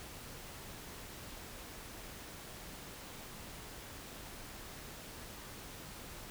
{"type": "silence", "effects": ["pink hiss -49 dBFS RMS until 6.3 s"]}